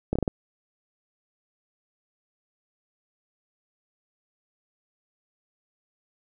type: slowing click train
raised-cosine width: 2 ms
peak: -11 dBFS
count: 5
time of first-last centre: 0.13-0.278 s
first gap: 25 ms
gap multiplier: 1.27
effects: none